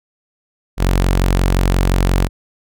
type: tone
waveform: sawtooth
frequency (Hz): 45.71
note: F#1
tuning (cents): -20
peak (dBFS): -8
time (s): 0.77-2.29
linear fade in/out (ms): 50
effects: none